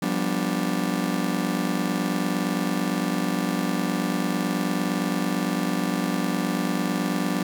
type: chord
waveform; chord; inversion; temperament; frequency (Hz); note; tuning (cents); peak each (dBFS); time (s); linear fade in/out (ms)
40% pulse; G dominant seventh; third; just; 176.4 / 196 / 245 / 294; F3 / G3 / B3 / D4; +18 / 0 / -14 / +2; -28; 0.02-7.43; 5
effects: 9-bit